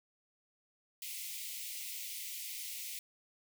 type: high-pass noise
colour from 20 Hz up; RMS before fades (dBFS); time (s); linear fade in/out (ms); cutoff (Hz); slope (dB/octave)
white; -43; 1.02-2.99; 2; 2000; 96
effects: none